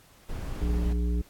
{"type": "noise", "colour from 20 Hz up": "brown", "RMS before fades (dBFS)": -34, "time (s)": [0.29, 0.93], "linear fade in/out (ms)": 5}
{"type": "harmonic tone", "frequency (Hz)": 59.2, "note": "A#1", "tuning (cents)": 27, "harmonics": [1, 3, 5, 7], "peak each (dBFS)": [-24, -34, -38, -41], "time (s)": [0.61, 1.22], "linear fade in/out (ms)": 10}
{"effects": ["pink hiss -57 dBFS RMS until 1.29 s", "AAC 64 kbps"]}